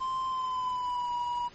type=tone with pitch glide; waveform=triangle; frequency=1043 to 967.5 Hz; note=C6 to B5; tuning=-6 to -36 cents; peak=-27 dBFS; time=0-1.49 s; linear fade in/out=20 ms; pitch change=-130 cents; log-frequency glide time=0.27-1.13 s; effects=pink hiss -53 dBFS RMS until 1.54 s + MP3 32 kbps